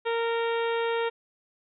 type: harmonic tone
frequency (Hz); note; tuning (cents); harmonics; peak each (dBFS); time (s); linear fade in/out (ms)
462.2; A#4; -15; 1 / 2 / 3 / 4 / 5 / 6 / 7 / 8; -26 / -32 / -36 / -38 / -40 / -42 / -43 / -44; 0.05-1.1; 20
effects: none